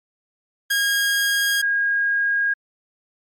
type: tone pair in turn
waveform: sawtooth / sine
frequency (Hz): 1631 / 1631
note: G#6 / G#6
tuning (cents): -32 / -32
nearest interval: unison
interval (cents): 0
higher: neither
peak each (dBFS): -14 / -17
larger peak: first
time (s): 0.7-1.62 / 1.62-2.54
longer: neither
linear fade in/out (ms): 10
effects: MP3 64 kbps